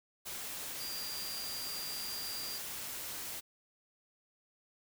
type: tone in noise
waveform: sine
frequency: 4762 Hz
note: D8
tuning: 23 cents sharp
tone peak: -41 dBFS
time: 0.79-2.59 s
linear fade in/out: 20 ms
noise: white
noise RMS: -42 dBFS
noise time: 0.25-3.41 s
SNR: -2 dB
effects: none